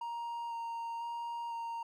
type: tone with vibrato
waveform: triangle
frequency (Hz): 932.3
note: A#5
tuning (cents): 0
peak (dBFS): -35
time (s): 0.01-1.83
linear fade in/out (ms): 5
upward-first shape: square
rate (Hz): 1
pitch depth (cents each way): 10
effects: none